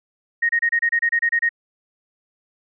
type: tone bursts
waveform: sine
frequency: 1864.7 Hz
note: A#6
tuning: in tune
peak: -15 dBFS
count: 11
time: 0.42-1.492 s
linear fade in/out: 10 ms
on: 72 ms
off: 28 ms
effects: none